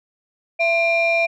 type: tone pair together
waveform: sine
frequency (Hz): 670 / 2389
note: E5 / D7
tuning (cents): +28 / +29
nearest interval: octave + minor seventh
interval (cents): 2201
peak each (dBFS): -16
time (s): 0.59-1.27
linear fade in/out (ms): 20
effects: tanh soft clip ceiling -12 dBFS